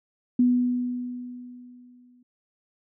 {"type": "tone with exponential decay", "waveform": "sine", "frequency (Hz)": 246.9, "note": "B3", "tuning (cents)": 0, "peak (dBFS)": -15, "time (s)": [0.39, 2.23], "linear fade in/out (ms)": 5, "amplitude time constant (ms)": 400, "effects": []}